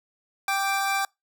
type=tone pair together; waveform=25% pulse; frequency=784.7 / 1174.7 Hz; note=G5 / D6; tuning=+2 / 0 cents; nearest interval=perfect fifth; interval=698 cents; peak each=-21 / -25 dBFS; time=0.48-1.05 s; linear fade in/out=2 ms; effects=noise-tail reverb RT60 0.2 s tail -26 dB re dry